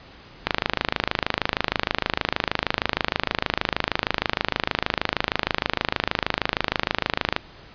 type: click train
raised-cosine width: 0.3 ms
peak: -3 dBFS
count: 183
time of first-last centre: 0.47-7.364 s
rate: 26.4 Hz
effects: pink hiss -46 dBFS RMS until 7.74 s + resampled to 11025 Hz